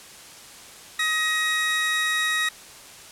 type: tone pair together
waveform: 30% pulse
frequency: 1264 / 1893.9 Hz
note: D#6 / A#6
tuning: +27 / +27 cents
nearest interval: perfect fifth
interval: 700 cents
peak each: -27 / -19 dBFS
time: 0.99-2.49 s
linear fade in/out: 5 ms
effects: white hiss -44 dBFS RMS until 3.11 s + low-pass 10000 Hz 12 dB/octave